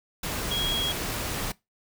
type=tone in noise; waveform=sine; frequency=3297 Hz; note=G#7; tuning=13 cents flat; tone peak=-26 dBFS; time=0.51-0.92 s; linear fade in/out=5 ms; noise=pink; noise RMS=-31 dBFS; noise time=0.23-1.52 s; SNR=+2 dB; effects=noise-tail reverb RT60 0.2 s tail -21 dB re dry